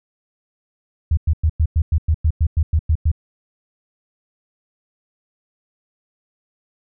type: tone bursts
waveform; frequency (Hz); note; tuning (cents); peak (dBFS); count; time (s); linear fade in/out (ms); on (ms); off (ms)
sine; 78.5; D#2; +16; -12; 13; 1.11-3.116; 5; 62; 100
effects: none